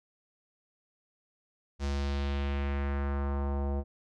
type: tone with low-pass filter sweep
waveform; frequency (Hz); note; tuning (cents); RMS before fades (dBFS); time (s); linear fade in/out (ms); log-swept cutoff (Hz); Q
square; 70.1; C#2; +20; -31; 1.79-3.84; 50; 6300 to 650; 1.6
effects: none